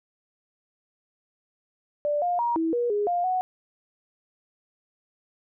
sine tone with pitch steps, 588 / 707 / 947 / 325.8 / 480.1 / 413.1 / 703 / 740 Hz, D5 / F5 / A#5 / E4 / B4 / G#4 / F5 / F#5, +2 / +21 / +27 / -20 / -49 / -9 / +11 / 0 cents, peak -22 dBFS, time 2.05-3.41 s, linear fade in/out 0 ms, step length 170 ms, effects none

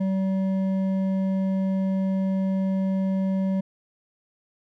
sine tone with hard clipping, 191.2 Hz, G3, 43 cents flat, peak -23 dBFS, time 0-3.61 s, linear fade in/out 10 ms, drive 7 dB, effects none

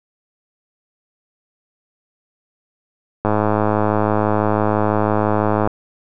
click train, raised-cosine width 1 ms, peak -3 dBFS, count 258, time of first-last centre 3.25-5.675 s, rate 106 Hz, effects none

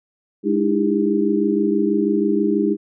sine tone cluster, 207.1 / 301.6 / 327.8 / 399.8 Hz, G#3 / D4 / E4 / G4, -5 / +46 / -10 / +34 cents, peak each -21 dBFS, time 0.43-2.77 s, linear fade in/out 50 ms, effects none

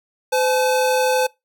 square tone pair together, 510.2 / 861 Hz, C5 / A5, -44 / -38 cents, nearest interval major sixth, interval 906 cents, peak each -18 / -22 dBFS, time 0.32-1.27 s, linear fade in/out 10 ms, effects noise-tail reverb RT60 0.2 s tail -23 dB re dry

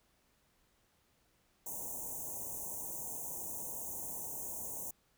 white band-stop noise, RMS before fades -42 dBFS, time 1.66-4.91 s, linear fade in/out 5 ms, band 1000 to 6100 Hz, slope 96 dB/octave, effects pink hiss -73 dBFS RMS until 5.17 s

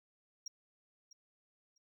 triangle tone with echo, 5620 Hz, F8, 10 cents sharp, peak -39 dBFS, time 0.46-0.48 s, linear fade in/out 5 ms, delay 650 ms, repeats 2, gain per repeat -15 dB, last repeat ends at 1.78 s, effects none

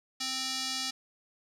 square tone with band-pass filter, 261.6 Hz, C4, in tune, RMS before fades -34 dBFS, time 0.2-0.91 s, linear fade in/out 10 ms, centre 4900 Hz, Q 2, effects none

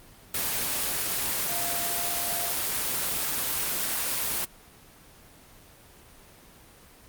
sine tone in noise, 695 Hz, F5, 9 cents flat, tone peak -35 dBFS, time 1.49-2.52 s, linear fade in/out 5 ms, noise white, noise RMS -28 dBFS, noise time 0.34-4.45 s, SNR -10 dB, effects pink hiss -52 dBFS RMS until 7.08 s + Opus 24 kbps

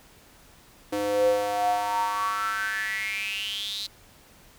square tone with high-pass filter sweep, 102.5 Hz, G#2, 22 cents flat, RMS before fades -27 dBFS, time 0.92-3.87 s, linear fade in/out 10 ms, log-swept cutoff 390 to 4100 Hz, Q 9.1, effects pink hiss -54 dBFS RMS until 4.58 s

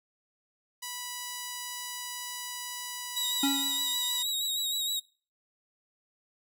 5% pulse tone, 982 Hz, B5, 10 cents flat, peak -24 dBFS, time 0.82-4.23 s, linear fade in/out 10 ms
sawtooth tone with vibrato, 3824 Hz, A#7, 43 cents sharp, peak -26 dBFS, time 3.16-5 s, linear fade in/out 10 ms, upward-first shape sine, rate 6.4 Hz, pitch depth 41 cents each way
square tone with exponential decay, 277.2 Hz, C#4, in tune, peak -24 dBFS, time 3.43-3.99 s, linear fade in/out 5 ms, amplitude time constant 120 ms
effects noise-tail reverb RT60 0.4 s tail -25 dB re dry

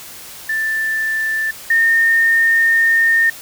sine tone pair in turn, 1769 / 1826.1 Hz, A6 / A#6, +9 / -36 cents, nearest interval minor second, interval 55 cents, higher second, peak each -16 / -10 dBFS, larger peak second, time 0.49-1.51 / 1.7-3.3 s, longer second, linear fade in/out 5 ms, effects white hiss -35 dBFS RMS until 3.41 s

